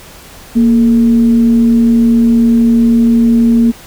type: tone with frequency modulation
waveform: sine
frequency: 233.1 Hz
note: A#3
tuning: in tune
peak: -5 dBFS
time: 0.55-3.72 s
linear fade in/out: 20 ms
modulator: 199 Hz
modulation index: 0.23
effects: pink hiss -35 dBFS RMS until 3.86 s